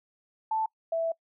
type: tone pair in turn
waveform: sine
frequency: 880 / 659.3 Hz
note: A5 / E5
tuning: 0 / 0 cents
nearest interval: perfect fourth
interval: 500 cents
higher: first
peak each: -25 dBFS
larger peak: neither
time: 0.51-0.66 / 0.92-1.12 s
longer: second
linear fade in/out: 5 ms
effects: noise-tail reverb RT60 0.1 s tail -24 dB re dry